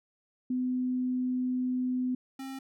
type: tone pair in turn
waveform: sine / square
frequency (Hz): 252.8 / 267.3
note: B3 / C4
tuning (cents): +41 / +37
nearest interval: minor second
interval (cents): 96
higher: second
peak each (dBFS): -27 / -38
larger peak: first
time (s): 0.5-2.15 / 2.39-2.59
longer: first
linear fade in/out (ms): 5
effects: none